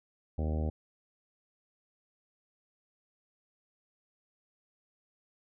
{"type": "harmonic tone", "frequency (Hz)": 77.78, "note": "D#2", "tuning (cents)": 0, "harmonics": [1, 2, 3, 4, 5, 6, 7, 8, 9, 10], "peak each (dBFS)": [-30, -39, -39, -44, -46, -46, -45, -48, -53, -50], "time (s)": [0.38, 0.7], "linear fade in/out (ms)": 5, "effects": []}